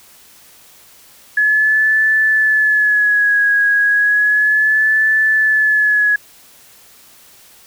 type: tone with vibrato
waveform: sine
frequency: 1700 Hz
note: G#6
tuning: 40 cents sharp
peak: -10 dBFS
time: 1.37-6.16 s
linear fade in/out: 5 ms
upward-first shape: sine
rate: 0.33 Hz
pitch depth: 49 cents each way
effects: white hiss -45 dBFS RMS until 7.66 s